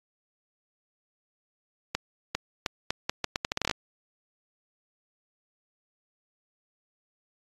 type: accelerating click train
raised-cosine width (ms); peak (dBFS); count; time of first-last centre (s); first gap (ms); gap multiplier
0.2; -9; 15; 1.95-3.712; 400; 0.78
effects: AAC 32 kbps